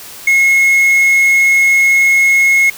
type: tone with quantisation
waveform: triangle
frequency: 2169 Hz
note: C#7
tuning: 38 cents flat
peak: -5 dBFS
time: 0.27-2.7 s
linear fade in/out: 5 ms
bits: 5
effects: white hiss -32 dBFS RMS until 2.77 s